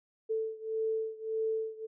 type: beating tone pair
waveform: sine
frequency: 441.6 / 443.3 Hz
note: A4 / A4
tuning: +6 / +13 cents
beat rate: 1.7 Hz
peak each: -33 / -35 dBFS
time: 0.29-1.87 s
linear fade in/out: 20 ms
effects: none